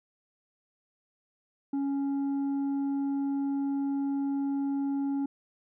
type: tone with tanh clipping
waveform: triangle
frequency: 277.8 Hz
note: C#4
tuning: 4 cents sharp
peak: -28 dBFS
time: 1.73-5.26 s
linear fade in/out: 5 ms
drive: 9 dB
effects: none